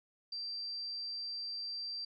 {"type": "tone", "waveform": "sine", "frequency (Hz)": 4699, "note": "D8", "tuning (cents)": 0, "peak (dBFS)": -38, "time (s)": [0.32, 2.05], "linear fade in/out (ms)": 5, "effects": []}